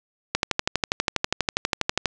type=click train; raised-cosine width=0.2 ms; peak=-3 dBFS; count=22; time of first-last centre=0.35-2.057 s; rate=12.3 Hz; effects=resampled to 22050 Hz + 7-bit